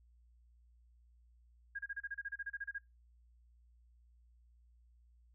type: tone bursts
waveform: sine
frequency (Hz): 1629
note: G#6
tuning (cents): -34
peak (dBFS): -38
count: 15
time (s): 1.75-2.785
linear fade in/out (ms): 10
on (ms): 41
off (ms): 30
effects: noise-tail reverb RT60 0.2 s tail -20 dB re dry + added 59 Hz sine -63 dBFS peak until 5.34 s